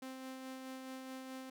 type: tone with tremolo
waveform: sawtooth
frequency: 261.6 Hz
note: C4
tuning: in tune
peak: -40 dBFS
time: 0.02-1.5 s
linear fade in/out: 5 ms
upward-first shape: sine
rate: 4.7 Hz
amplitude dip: 30%
effects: none